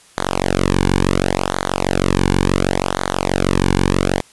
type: tone with flanger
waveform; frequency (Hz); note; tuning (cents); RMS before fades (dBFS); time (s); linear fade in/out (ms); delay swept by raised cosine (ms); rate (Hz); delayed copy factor
sawtooth; 46.25; F#1; 0; -17; 0.17-4.21; 10; 0.37 to 1.57; 0.7; -1
effects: white hiss -48 dBFS RMS until 4.32 s + resampled to 24000 Hz